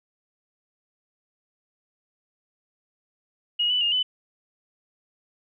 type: tone with pitch steps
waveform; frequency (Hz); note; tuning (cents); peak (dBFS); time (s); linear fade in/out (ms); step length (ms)
sine; 2886 / 2980 / 2836 / 3005; F#7 / F#7 / F7 / F#7; -44 / +12 / +26 / +26; -20; 3.59-4.03; 10; 110
effects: none